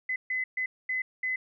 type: tone bursts at uneven times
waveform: sine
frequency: 2026 Hz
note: B6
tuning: 44 cents sharp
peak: -27 dBFS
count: 5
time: 0.09-0.16 / 0.3-0.44 / 0.57-0.66 / 0.89-1.02 / 1.23-1.36 s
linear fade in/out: 5 ms
effects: none